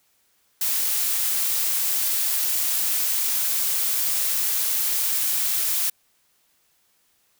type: noise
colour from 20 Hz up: blue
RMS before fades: -23 dBFS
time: 0.61-5.9 s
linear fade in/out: 5 ms
effects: white hiss -65 dBFS RMS until 7.39 s